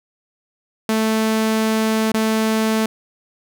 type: tone with dropouts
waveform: sawtooth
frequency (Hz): 220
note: A3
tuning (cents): 0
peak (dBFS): -12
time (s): 0.89-2.86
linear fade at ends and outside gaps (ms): 2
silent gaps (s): 2.119-2.142
effects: none